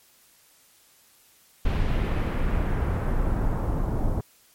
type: noise with low-pass filter sweep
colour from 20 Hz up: brown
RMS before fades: -24 dBFS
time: 1.65-4.21 s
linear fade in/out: 5 ms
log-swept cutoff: 3400 to 790 Hz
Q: 1.2
effects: white hiss -58 dBFS RMS until 4.54 s + MP3 64 kbps